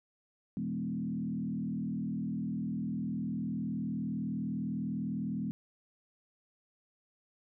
sine tone with frequency modulation, 209.6 Hz, G#3, 16 cents sharp, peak -32 dBFS, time 0.57-5.51 s, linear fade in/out 0 ms, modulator 39.8 Hz, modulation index 1.4, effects none

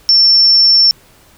sine tone, 5410 Hz, E8, 44 cents sharp, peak -5 dBFS, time 0.09-0.91 s, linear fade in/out 0 ms, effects pink hiss -46 dBFS RMS until 1.37 s

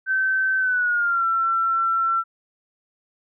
sine tone with pitch glide, 1540 to 1348.4 Hz, G6 to E6, -31 to +39 cents, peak -18 dBFS, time 0.06-2.24 s, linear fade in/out 50 ms, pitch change -230 cents, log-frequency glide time 0.58-1.27 s, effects none

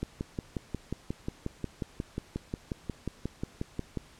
click train, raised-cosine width 3 ms, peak -19 dBFS, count 23, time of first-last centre 0.03-3.973 s, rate 5.58 Hz, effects pink hiss -56 dBFS RMS until 4.19 s + low-pass 9000 Hz 12 dB/octave

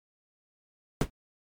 brown noise with exponential decay, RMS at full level -18 dBFS, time 1.01-1.1 s, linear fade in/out 2 ms, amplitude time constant 18 ms, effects MP3 96 kbps

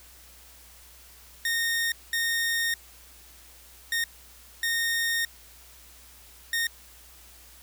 sawtooth tone bursts at uneven times, 1845 Hz, A#6, 18 cents flat, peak -21 dBFS, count 5, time 1.45-1.92 / 2.13-2.74 / 3.92-4.04 / 4.63-5.25 / 6.53-6.67 s, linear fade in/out 2 ms, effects added 60 Hz sine -55 dBFS peak until 7.62 s + white hiss -52 dBFS RMS until 7.62 s

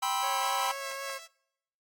45% pulse chord, C major seventh, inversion second, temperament just, 784.9 / 981.1 / 1046.5 / 1308.1 Hz, G5 / B5 / C6 / E6, +2 / -12 / 0 / -14 cents, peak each -33 / -33 / -35 / -35 dBFS, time 0.02-0.72 s, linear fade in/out 10 ms
15% pulse tone with vibrato, 546 Hz, C#5, 26 cents flat, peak -30 dBFS, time 0.22-1.19 s, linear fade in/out 20 ms, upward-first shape triangle, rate 4 Hz, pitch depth 17 cents each way
5% pulse tone with tremolo, 660 Hz, E5, 2 cents sharp, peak -27 dBFS, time 0.39-1.28 s, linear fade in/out 50 ms, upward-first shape sine, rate 4.6 Hz, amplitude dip 60%
effects noise-tail reverb RT60 0.8 s tail -24 dB re dry + AAC 64 kbps

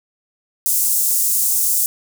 pink high-pass noise, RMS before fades -17 dBFS, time 0.66-1.86 s, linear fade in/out 0 ms, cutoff 7600 Hz, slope 24 dB/octave, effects none

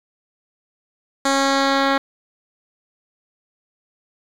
10% pulse tone with low-pass filter sweep, 273.7 Hz, C#4, 22 cents flat, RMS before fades -18 dBFS, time 1.25-1.98 s, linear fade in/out 5 ms, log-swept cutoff 7800 to 3000 Hz, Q 1.3, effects 7-bit

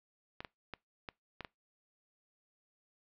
clicks, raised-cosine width 0.3 ms, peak -25 dBFS, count 6, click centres 0.405 / 0.448 / 0.737 / 1.088 / 1.407 / 1.448 s, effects noise-tail reverb RT60 0.2 s tail -24 dB re dry + low-pass 4000 Hz 12 dB/octave

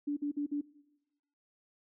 sine tone bursts, 290 Hz, D4, 22 cents flat, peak -30 dBFS, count 4, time 0.07-0.613 s, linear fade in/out 10 ms, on 99 ms, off 49 ms, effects noise-tail reverb RT60 1.0 s tail -20 dB re dry

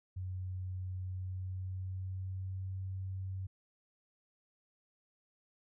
sine tone with pitch glide, 92.5 to 94.77 Hz, F#2 to F#2, 0 to +42 cents, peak -37 dBFS, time 0.16-3.47 s, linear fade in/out 10 ms, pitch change +42 cents, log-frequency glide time 1.03-2.79 s, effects none

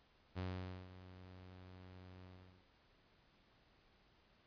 sawtooth tone with ADSR envelope, 92 Hz, F#2, 9 cents flat, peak -36 dBFS, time 0.35-2.68 s, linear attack 32 ms, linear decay 490 ms, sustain -15 dB, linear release 420 ms, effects pink hiss -71 dBFS RMS until 4.46 s + resampled to 11025 Hz

